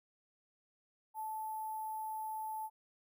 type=tone with sample-and-hold; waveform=sine; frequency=872 Hz; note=A5; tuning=16 cents flat; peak=-38 dBFS; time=1.14-2.7 s; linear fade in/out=50 ms; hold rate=11025 Hz; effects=none